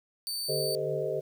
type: tone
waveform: sawtooth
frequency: 4563 Hz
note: C#8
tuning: 49 cents sharp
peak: -29 dBFS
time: 0.27-0.75 s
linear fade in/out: 0 ms
type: tone with tremolo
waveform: sine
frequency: 146.4 Hz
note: D3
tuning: 5 cents flat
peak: -35 dBFS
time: 0.48-1.21 s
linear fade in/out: 20 ms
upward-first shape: triangle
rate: 2.8 Hz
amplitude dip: 65%
type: chord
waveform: sine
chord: A half-diminished seventh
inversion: third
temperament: equal with one note detuned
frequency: 392 / 440 / 514.3 / 622.3 Hz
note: G4 / A4 / C5 / Eb5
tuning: 0 / 0 / -30 / 0 cents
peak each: -34 dBFS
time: 0.48-1.21 s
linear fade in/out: 20 ms
effects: 10-bit